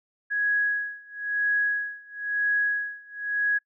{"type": "tone with tremolo", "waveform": "sine", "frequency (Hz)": 1665, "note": "G#6", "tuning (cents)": 4, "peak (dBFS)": -20, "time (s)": [0.3, 3.59], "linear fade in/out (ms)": 20, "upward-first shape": "sine", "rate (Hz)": 1, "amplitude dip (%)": 95, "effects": ["noise-tail reverb RT60 0.1 s tail -26 dB re dry"]}